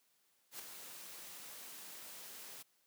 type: noise with ADSR envelope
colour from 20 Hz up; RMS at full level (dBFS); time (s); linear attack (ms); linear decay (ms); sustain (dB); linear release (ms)
white; -45; 0.51-2.63; 83; 8; -6; 13
effects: white hiss -75 dBFS RMS until 2.86 s + high-pass 150 Hz 12 dB/octave